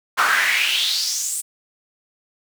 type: noise with high-pass filter sweep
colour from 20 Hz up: brown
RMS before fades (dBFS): -20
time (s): 0.17-1.42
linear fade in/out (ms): 20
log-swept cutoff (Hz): 1200 to 9000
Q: 4.9
effects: none